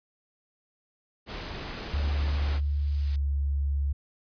pink noise, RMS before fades -37 dBFS, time 1.26-2.61 s, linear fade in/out 50 ms
blue noise with exponential growth, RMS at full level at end -38 dBFS, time 1.82-3.16 s, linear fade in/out 2 ms, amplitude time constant 290 ms
sine tone with pitch glide, 72.2 to 70.35 Hz, D2 to C#2, -29 to +26 cents, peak -24 dBFS, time 1.93-3.93 s, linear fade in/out 10 ms, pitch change -45 cents, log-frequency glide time 2.95-3.22 s
effects resampled to 11025 Hz

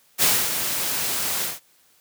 white noise with ADSR envelope, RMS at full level -17 dBFS, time 0.18-1.6 s, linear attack 46 ms, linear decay 250 ms, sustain -8 dB, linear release 170 ms, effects white hiss -59 dBFS RMS until 2 s + high-pass 80 Hz 12 dB/octave

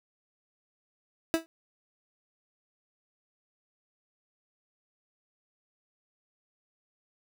30% pulse tone with exponential decay, 326.7 Hz, E4, 15 cents flat, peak -17 dBFS, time 1.34-1.46 s, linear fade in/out 0 ms, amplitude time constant 25 ms, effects none

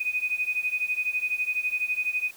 sine beating tone pair, 2489 / 2501 Hz, D#7 / D#7, 0 / +8 cents, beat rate 12 Hz, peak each -27 / -29 dBFS, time 0-2.31 s, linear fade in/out 10 ms, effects white hiss -51 dBFS RMS until 2.36 s

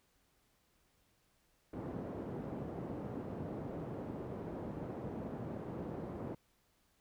pink band-pass noise, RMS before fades -43 dBFS, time 1.73-6.35 s, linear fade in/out 5 ms, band 130 to 560 Hz, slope 12 dB/octave, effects pink hiss -74 dBFS RMS until 7 s

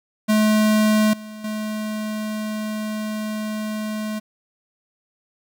square tone with level steps, 214.6 Hz, A3, 43 cents flat, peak -15 / -34 / -25 dBFS, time 0.28-4.2 s, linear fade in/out 20 ms, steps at 1.13 / 1.44 s, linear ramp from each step 5 ms, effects 9-bit

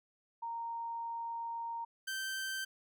sine / sawtooth tone pair in turn, 927 / 1555.6 Hz, A#5 / G6, -10 / -14 cents, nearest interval major sixth, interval 896 cents, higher second, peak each -37 / -33 dBFS, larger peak second, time 0.42-1.85 / 2.07-2.65 s, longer first, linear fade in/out 10 ms, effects none

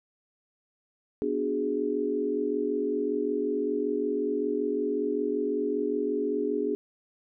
sine chord, G# half-diminished seventh, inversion first, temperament equal, 246.9 / 293.7 / 370 / 415.3 Hz, B3 / D4 / F#4 / G#4, 0 / 0 / 0 / 0 cents, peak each -34 / -31 / -34 / -28 dBFS, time 1.22-6.75 s, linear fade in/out 0 ms, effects none

